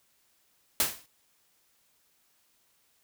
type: noise with exponential decay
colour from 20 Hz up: white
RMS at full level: -22 dBFS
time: 0.8-1.06 s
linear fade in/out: 1 ms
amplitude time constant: 55 ms
effects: white hiss -69 dBFS RMS until 3.03 s